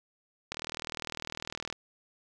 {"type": "click train", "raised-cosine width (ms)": 0.2, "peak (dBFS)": -18, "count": 49, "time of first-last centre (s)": [0.52, 1.726], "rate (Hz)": 39.8, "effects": []}